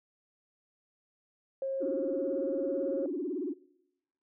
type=tone with pitch glide; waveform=sine; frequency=538 to 543.9 Hz; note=C5 to C#5; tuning=+48 to -33 cents; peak=-30 dBFS; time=1.62-3.06 s; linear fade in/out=2 ms; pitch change=+19 cents; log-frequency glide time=1.82-2.71 s
type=tone with vibrato; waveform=sine; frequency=322.8 Hz; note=E4; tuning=36 cents flat; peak=-31 dBFS; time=1.8-3.54 s; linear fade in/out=20 ms; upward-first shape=sine; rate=18 Hz; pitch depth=300 cents each way
effects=noise-tail reverb RT60 0.9 s tail -22 dB re dry + tanh soft clip ceiling -20 dBFS